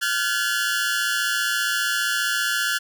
sawtooth tone cluster, 1403 / 1518 / 1704 Hz, F6 / F#6 / G#6, +8 / +44 / +44 cents, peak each -22 dBFS, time 0.01-2.79 s, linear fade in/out 20 ms, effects none

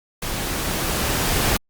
pink noise with level ramp, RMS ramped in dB -27 to -19 dBFS, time 0.22-1.57 s, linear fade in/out 5 ms, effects Opus 48 kbps

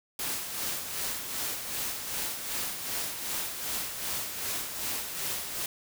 white noise with tremolo, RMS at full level -32 dBFS, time 0.19-5.66 s, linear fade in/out 2 ms, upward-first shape sine, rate 2.6 Hz, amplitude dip 50%, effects none

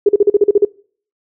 sine tone bursts, 408.1 Hz, G#4, 30 cents flat, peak -5 dBFS, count 9, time 0.06-0.65 s, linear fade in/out 5 ms, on 30 ms, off 40 ms, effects noise-tail reverb RT60 0.5 s tail -24 dB re dry

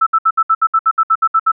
sine tone bursts, 1318.5 Hz, E6, in tune, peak -8 dBFS, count 13, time 0.01-1.518 s, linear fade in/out 10 ms, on 56 ms, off 65 ms, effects none

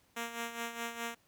5% pulse tone with tremolo, 233.1 Hz, A#3, in tune, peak -24 dBFS, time 0.16-1.15 s, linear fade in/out 10 ms, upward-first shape sine, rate 4.8 Hz, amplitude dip 65%, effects pink hiss -69 dBFS RMS until 1.27 s + high-pass 60 Hz 12 dB/octave

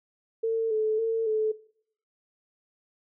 sine tone with vibrato, 442.5 Hz, A4, 10 cents sharp, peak -23 dBFS, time 0.43-1.52 s, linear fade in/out 10 ms, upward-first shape square, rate 1.8 Hz, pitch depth 33 cents each way, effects noise-tail reverb RT60 0.6 s tail -19 dB re dry

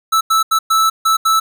square tone bursts at uneven times, 1314 Hz, E6, 6 cents flat, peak -11 dBFS, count 6, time 0.12-0.21 / 0.3-0.43 / 0.51-0.59 / 0.7-0.9 / 1.05-1.17 / 1.25-1.4 s, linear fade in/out 10 ms, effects none

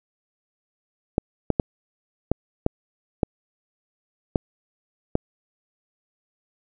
clicks, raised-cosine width 2 ms, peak -5 dBFS, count 8, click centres 1.181 / 1.503 / 1.598 / 2.316 / 2.664 / 3.232 / 4.358 / 5.154 s, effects none

